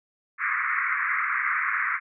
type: band-pass noise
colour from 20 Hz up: white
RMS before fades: -26 dBFS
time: 0.38-2 s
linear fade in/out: 50 ms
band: 1100 to 2200 Hz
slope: 96 dB/octave
effects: none